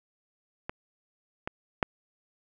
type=clicks; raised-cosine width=0.5 ms; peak=-18 / -17 / -8 dBFS; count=3; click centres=0.695 / 1.475 / 1.828 s; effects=none